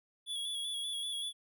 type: tone with vibrato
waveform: square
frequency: 3384 Hz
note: G#7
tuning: 32 cents sharp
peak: -36 dBFS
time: 0.26-1.33 s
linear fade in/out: 50 ms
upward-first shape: square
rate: 5.2 Hz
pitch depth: 31 cents each way
effects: none